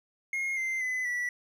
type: tone with pitch steps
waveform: triangle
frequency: 2147 / 2081 / 2017 / 1955.2 Hz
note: C7 / C7 / B6 / B6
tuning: +44 / -10 / +36 / -18 cents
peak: -27 dBFS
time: 0.33-1.29 s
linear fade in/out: 2 ms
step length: 240 ms
effects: none